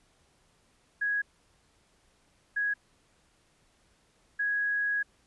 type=tone bursts at uneven times; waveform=sine; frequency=1661.2 Hz; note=G#6; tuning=in tune; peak=-26 dBFS; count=3; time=1.01-1.22 / 2.56-2.74 / 4.39-5.03 s; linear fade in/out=10 ms; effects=pink hiss -67 dBFS RMS until 5.26 s + resampled to 24000 Hz